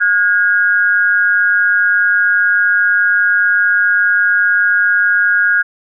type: tone pair together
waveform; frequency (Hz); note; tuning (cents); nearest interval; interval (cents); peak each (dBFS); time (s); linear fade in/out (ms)
sine; 1441 / 1636.1; F#6 / G#6; -46 / -26; major second; 220; -12; 0-5.63; 20
effects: none